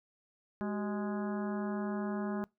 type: harmonic tone with a mistuned harmonic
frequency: 207.7 Hz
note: G#3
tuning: in tune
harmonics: 1 / 2 / 3 / 4 / 5 / 6 / 7 / 8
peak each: -34 / -40 / -44 / -46 / -48 / -50 / -51 / -52 dBFS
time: 0.61-2.44 s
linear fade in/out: 0 ms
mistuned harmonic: 2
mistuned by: -140 cents
effects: noise-tail reverb RT60 0.2 s tail -24 dB re dry